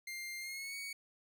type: tone with pitch glide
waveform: sawtooth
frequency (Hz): 2100 to 2238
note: C7 to C#7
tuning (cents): +6 to +16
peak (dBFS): -38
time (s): 0.07-0.93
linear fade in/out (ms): 5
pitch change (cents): +110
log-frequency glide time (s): 0.4-0.76
effects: none